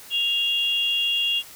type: tone pair together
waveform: sine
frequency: 2794 / 3323 Hz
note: F7 / G#7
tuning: 0 / 0 cents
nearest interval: minor third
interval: 300 cents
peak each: -22 / -24 dBFS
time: 0.1-1.43 s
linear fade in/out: 50 ms
effects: white hiss -44 dBFS RMS until 1.55 s